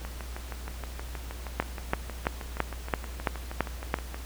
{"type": "two click trains", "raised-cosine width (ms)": 0.5, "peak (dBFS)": [-22, -9], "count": [27, 8], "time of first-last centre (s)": [[0.05, 4.144], [1.6, 3.941]], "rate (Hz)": [6.35, 2.99], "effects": ["added 60 Hz sine -37 dBFS peak until 4.25 s", "pink hiss -46 dBFS RMS until 4.25 s"]}